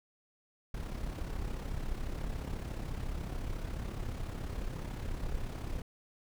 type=noise with amplitude modulation; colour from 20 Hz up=brown; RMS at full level=-35 dBFS; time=0.74-5.82 s; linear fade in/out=5 ms; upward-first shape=sine; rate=34.1 Hz; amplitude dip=55%; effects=none